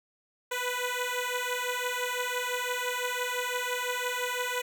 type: beating tone pair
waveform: 10% pulse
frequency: 492.3 / 498.2 Hz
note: B4 / B4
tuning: -6 / +15 cents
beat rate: 5.9 Hz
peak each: -24 dBFS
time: 0.51-4.62 s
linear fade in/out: 10 ms
effects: none